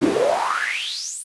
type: noise with high-pass filter sweep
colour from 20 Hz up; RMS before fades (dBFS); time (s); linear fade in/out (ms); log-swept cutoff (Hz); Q
brown; -22; 0.01-1.24; 20; 270 to 10000; 8.3
effects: resampled to 24000 Hz